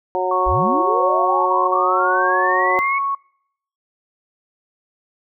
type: harmonic tone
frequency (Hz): 183.7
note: F#3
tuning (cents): -12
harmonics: 2 / 3 / 4 / 5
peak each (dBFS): -23 / -23 / -23 / -23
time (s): 0.15-2.79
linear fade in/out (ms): 0
type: tone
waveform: sine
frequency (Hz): 1106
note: C#6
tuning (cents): -4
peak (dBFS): -18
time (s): 0.31-3.15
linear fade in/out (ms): 5
type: linear sweep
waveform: sine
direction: up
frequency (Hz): 32.07 to 2227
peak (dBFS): -20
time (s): 0.46-2.99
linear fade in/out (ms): 10
effects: noise-tail reverb RT60 0.7 s tail -25 dB re dry